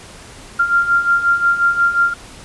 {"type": "beating tone pair", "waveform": "sine", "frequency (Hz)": [1387, 1392.6], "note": ["F6", "F6"], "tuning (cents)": [-12, -5], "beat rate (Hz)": 5.6, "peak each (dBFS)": [-18, -13], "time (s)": [0.59, 2.14], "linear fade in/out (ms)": 10, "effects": ["pink hiss -38 dBFS RMS until 2.44 s", "resampled to 24000 Hz"]}